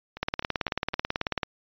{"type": "two click trains", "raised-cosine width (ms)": 0.3, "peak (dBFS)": [-10, -22], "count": [23, 4], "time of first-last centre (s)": [[0.23, 1.432], [0.17, 0.935]], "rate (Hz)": [18.3, 3.92], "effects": ["resampled to 11025 Hz"]}